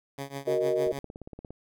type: tone with tremolo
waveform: 10% pulse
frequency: 138.7 Hz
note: C#3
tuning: 1 cent sharp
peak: -24 dBFS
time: 0.18-0.99 s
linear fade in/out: 2 ms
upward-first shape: triangle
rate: 6.6 Hz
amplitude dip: 95%
type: chord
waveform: sine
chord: D# minor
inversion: first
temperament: just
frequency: 373.4 / 466.7 / 622.3 Hz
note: F#4 / A#4 / D#5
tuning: +16 / +2 / 0 cents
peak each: -28 dBFS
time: 0.47-0.92 s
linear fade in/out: 5 ms
type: click train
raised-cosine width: 2 ms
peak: -28 dBFS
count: 12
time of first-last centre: 0.87-1.506 s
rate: 17.3 Hz
effects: none